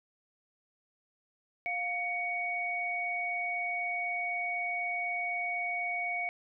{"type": "tone pair together", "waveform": "sine", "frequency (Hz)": [705, 2238], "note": ["F5", "C#7"], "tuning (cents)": [16, 16], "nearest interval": "octave + minor sixth", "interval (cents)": 2000, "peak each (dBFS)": [-36, -32], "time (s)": [1.66, 6.29], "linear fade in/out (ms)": 0, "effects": []}